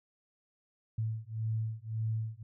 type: beating tone pair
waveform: sine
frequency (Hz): 110 / 111.8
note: A2 / A2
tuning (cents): 0 / +28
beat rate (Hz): 1.8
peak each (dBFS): -35 / -35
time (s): 0.98-2.43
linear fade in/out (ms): 5
effects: none